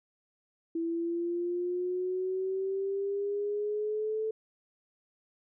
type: exponential sweep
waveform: sine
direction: up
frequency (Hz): 330 to 440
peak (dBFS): -29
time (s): 0.75-4.31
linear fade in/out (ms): 5
effects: none